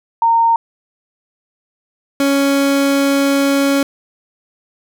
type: tone pair in turn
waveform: sine / 30% pulse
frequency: 920 / 278 Hz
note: A#5 / C#4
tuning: -23 / +5 cents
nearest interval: octave + major sixth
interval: 2072 cents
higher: first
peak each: -9 dBFS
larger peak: neither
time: 0.22-0.56 / 2.2-3.83 s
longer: second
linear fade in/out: 2 ms
effects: none